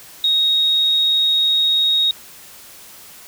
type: tone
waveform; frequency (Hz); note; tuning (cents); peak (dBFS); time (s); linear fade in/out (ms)
sine; 3757; A#7; +13; -13; 0.24-2.11; 2
effects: white hiss -41 dBFS RMS until 3.27 s